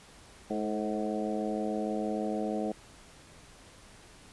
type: harmonic tone with a mistuned harmonic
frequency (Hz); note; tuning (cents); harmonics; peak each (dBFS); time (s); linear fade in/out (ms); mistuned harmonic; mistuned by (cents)
106.5; G#2; +44; 2 / 3 / 4 / 5 / 6 / 7; -34 / -36 / -37 / -38 / -39 / -39; 0.5-2.72; 5; 4; +38
effects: pink hiss -54 dBFS RMS until 4.32 s + resampled to 24000 Hz